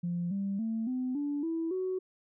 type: tone with pitch steps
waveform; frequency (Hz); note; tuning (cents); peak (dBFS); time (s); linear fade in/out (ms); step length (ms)
sine; 173.8 / 197.35 / 224.1 / 254.5 / 288.9 / 328.1 / 372.5; F3 / G3 / A3 / C4 / D4 / E4 / F#4; -8 / +12 / +32 / -48 / -28 / -8 / +12; -29; 0.03-1.99; 10; 280
effects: tanh soft clip ceiling -25 dBFS